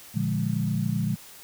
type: chord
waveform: sine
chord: Bb dominant seventh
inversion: none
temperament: equal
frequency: 116.54 / 146.83 / 174.61 / 207.7 Hz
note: Bb2 / D3 / F3 / Ab3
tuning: 0 / 0 / 0 / 0 cents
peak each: -29 dBFS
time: 0.14-1.16 s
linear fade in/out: 20 ms
effects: white hiss -47 dBFS RMS until 1.43 s

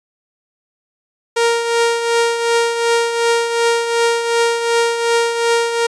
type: tone with tremolo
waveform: sawtooth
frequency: 466.2 Hz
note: A#4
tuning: in tune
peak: -7 dBFS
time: 1.36-5.87 s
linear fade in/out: 10 ms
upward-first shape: triangle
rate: 2.7 Hz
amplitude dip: 60%
effects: resampled to 22050 Hz

